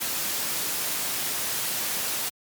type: noise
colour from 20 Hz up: white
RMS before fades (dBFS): -28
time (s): 0-2.3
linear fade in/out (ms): 20
effects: high-pass 100 Hz 12 dB/octave + MP3 96 kbps